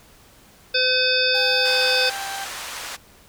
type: harmonic tone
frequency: 510 Hz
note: C5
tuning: 44 cents flat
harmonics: 1 / 3 / 5 / 7 / 9 / 10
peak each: -24 / -24 / -24 / -24 / -24 / -24 dBFS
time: 0.74-2.1 s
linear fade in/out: 10 ms
type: tone with pitch glide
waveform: 30% pulse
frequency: 805 to 785.7 Hz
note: G5 to G5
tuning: +46 to +4 cents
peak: -27 dBFS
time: 1.34-2.45 s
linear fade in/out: 10 ms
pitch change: -42 cents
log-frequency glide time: 1.57-2.21 s
type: band-pass noise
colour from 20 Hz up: pink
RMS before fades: -33 dBFS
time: 1.64-2.97 s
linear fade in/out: 20 ms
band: 870 to 9800 Hz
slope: 12 dB/octave
effects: pink hiss -51 dBFS RMS until 3.28 s